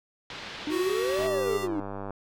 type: low-pass noise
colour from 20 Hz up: white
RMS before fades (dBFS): -40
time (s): 0.3-1.27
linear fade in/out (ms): 2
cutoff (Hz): 4100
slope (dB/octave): 24
type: exponential two-way sweep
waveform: triangle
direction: up then down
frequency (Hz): 293.7 to 659.3 to 293.7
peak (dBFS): -26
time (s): 0.67-1.8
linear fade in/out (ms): 2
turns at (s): 1.26
type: tone with pitch glide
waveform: square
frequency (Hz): 370 to 394.3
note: F#4 to G4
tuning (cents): 0 to +10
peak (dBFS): -28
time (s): 0.69-1.68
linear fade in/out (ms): 50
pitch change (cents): +110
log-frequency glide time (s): 0.8-1.56
type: click train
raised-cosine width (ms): 1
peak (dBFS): -22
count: 92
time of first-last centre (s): 1.19-2.106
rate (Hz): 99.3
effects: none